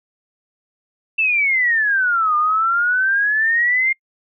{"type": "exponential two-way sweep", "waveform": "sine", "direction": "down then up", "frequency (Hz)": [2686, 1203, 2128], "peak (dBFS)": -14, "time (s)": [1.18, 3.93], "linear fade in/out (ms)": 10, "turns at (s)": 2.36, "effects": ["noise-tail reverb RT60 0.1 s tail -25 dB re dry"]}